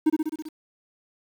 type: tone with echo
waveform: triangle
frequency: 311.1 Hz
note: D#4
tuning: in tune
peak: -13 dBFS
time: 0.06-0.1 s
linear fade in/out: 10 ms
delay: 65 ms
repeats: 6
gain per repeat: -3 dB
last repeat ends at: 0.49 s
effects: 8-bit